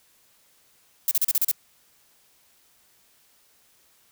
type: noise bursts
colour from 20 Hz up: violet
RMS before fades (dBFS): -21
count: 7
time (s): 1.08-1.514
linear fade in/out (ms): 2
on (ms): 32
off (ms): 35
effects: white hiss -61 dBFS RMS until 4.11 s